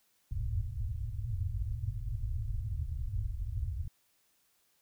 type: low-pass noise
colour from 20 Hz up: white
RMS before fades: -35 dBFS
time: 0.31-3.88 s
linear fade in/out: 2 ms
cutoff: 120 Hz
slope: 96 dB/octave
effects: white hiss -72 dBFS RMS until 4.81 s